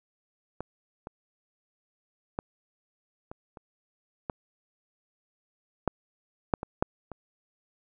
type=clicks; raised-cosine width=1 ms; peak=-20 / -24 / -16 / -26 / -30 / -17 / -10 / -8 / -20 / -9 / -25 dBFS; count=11; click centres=0.606 / 1.071 / 2.389 / 3.315 / 3.572 / 4.298 / 5.877 / 6.538 / 6.631 / 6.825 / 7.117 s; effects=none